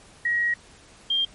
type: tone pair in turn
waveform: sine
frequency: 1899 / 3194 Hz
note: A#6 / G7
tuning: +32 / +32 cents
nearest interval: major sixth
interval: 900 cents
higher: second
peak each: -20 / -20 dBFS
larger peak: neither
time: 0.25-0.54 / 1.1-1.25 s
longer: first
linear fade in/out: 5 ms
effects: pink hiss -51 dBFS RMS until 1.34 s + MP3 48 kbps